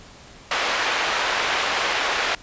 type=band-pass noise; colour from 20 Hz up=white; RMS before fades=-23 dBFS; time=0.51-2.35 s; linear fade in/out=2 ms; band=500 to 2500 Hz; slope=12 dB/octave; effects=pink hiss -45 dBFS RMS until 2.42 s + resampled to 16000 Hz